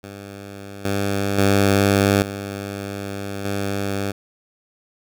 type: tone with level steps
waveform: 10% pulse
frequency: 99.6 Hz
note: G2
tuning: 28 cents sharp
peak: -26 / -12 / -6 / -19 / -14 dBFS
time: 0.03-4.12 s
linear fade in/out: 10 ms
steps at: 0.85 / 1.38 / 2.22 / 3.45 s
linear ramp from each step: 2 ms
effects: none